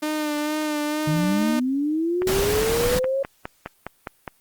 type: tone with vibrato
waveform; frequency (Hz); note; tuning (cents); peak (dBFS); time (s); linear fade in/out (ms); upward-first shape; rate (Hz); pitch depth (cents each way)
sawtooth; 301.8; D4; +47; -19; 0.02-1.6; 10; sine; 2.2; 30
type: linear sweep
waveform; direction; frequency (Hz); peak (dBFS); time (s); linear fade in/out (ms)
sine; up; 148 to 552; -20; 1.07-3.23; 5
type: click train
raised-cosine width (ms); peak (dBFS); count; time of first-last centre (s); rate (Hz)
0.5; -14; 11; 2.22-4.278; 4.86
type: noise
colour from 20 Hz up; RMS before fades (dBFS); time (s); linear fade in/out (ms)
pink; -25; 2.27-2.99; 2
effects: white hiss -61 dBFS RMS until 4.4 s + Opus 32 kbps